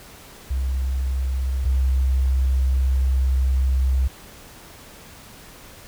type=tone pair in turn; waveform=sine; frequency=65.41 / 65.41 Hz; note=C2 / C2; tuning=0 / 0 cents; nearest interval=unison; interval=0 cents; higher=neither; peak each=-20 / -16 dBFS; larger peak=second; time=0.5-1.65 / 1.65-4.08 s; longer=second; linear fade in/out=10 ms; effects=pink hiss -44 dBFS RMS until 5.87 s